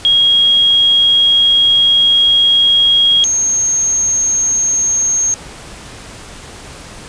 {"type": "tone pair in turn", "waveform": "sine", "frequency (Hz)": [3280, 6440], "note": ["G#7", "G8"], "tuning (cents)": [-22, 46], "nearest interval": "octave", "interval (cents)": 1168, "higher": "second", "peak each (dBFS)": [-7, -11], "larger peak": "first", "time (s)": [[0.05, 3.24], [3.24, 5.34]], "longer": "first", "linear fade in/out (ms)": 0, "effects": ["pink hiss -33 dBFS RMS until 7.08 s", "resampled to 22050 Hz"]}